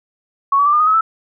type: tone with pitch steps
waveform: sine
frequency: 1108.7 / 1141.2 / 1174.6 / 1209 / 1244.5 / 1280.9 / 1318.5 Hz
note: C#6 / C#6 / D6 / D6 / D#6 / D#6 / E6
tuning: 0 / +50 / 0 / +50 / 0 / +50 / 0 cents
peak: -10 dBFS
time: 0.52-1.01 s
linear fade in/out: 5 ms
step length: 70 ms
effects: none